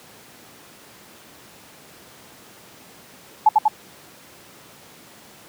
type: tone with echo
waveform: sine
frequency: 858 Hz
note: A5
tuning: 44 cents flat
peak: -8 dBFS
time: 3.46-3.49 s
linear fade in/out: 5 ms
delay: 96 ms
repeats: 2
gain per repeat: -2 dB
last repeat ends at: 3.682 s
effects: pink hiss -46 dBFS RMS until 5.48 s + high-pass 150 Hz 12 dB/octave